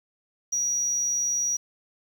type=tone; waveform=sine; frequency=5780 Hz; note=F#8; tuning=41 cents flat; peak=-22 dBFS; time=0.52-1.57 s; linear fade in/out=10 ms; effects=tanh soft clip ceiling -19 dBFS + 8-bit